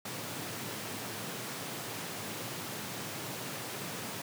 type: high-pass noise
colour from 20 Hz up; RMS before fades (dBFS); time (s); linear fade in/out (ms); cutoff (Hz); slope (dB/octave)
pink; -40; 0.05-4.22; 5; 100; 96
effects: none